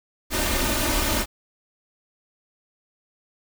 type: noise with comb filter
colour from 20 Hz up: pink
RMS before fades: -23 dBFS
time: 0.3-1.26 s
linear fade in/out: 50 ms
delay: 3.3 ms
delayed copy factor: +0.85
effects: none